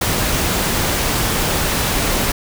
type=noise; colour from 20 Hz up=pink; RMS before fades=-18 dBFS; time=0.01-2.32 s; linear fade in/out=5 ms; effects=none